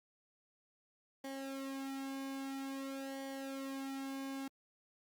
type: tone with flanger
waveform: sawtooth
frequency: 270.9 Hz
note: C#4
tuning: 40 cents flat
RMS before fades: -43 dBFS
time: 1.24-4.48 s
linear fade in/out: 5 ms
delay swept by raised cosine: 0.77 to 2.17 ms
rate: 0.5 Hz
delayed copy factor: -0.75
effects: Opus 48 kbps